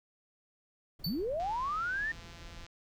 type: noise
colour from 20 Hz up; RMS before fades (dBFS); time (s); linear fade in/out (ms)
brown; -49; 0.99-2.65; 5
type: tone with exponential decay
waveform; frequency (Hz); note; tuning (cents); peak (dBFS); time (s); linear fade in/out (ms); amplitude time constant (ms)
square; 4516; C#8; +31; -32; 1.04-1.26; 5; 46
type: linear sweep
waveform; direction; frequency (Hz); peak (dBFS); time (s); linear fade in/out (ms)
sine; up; 138.59 to 1839; -31; 1.06-2.12; 5
type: click train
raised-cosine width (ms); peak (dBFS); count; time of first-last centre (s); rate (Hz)
0.2; -35; 216; 1.4-2.665; 170
effects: none